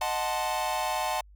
45% pulse chord, D# diminished seventh, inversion none, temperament equal, 622.3 / 740 / 880 / 1046.5 Hz, D#5 / F#5 / A5 / C6, 0 / 0 / 0 / 0 cents, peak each -35 / -32 / -31 / -35 dBFS, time 0.01-1.21 s, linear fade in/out 5 ms, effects added 50 Hz sine -50 dBFS peak until 1.35 s

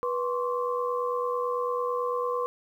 sine tone cluster, 489.6 / 1053 / 1142 Hz, B4 / C6 / D6, -15 / +11 / -49 cents, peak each -28 / -31 / -34 dBFS, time 0.03-2.46 s, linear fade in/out 0 ms, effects 10-bit

